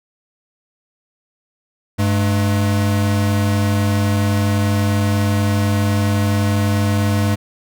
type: tone pair together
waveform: square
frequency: 100 / 211.9 Hz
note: G2 / G#3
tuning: +35 / +35 cents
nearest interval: octave + minor second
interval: 1300 cents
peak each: -16 / -21 dBFS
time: 1.98-7.36 s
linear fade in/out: 20 ms
effects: none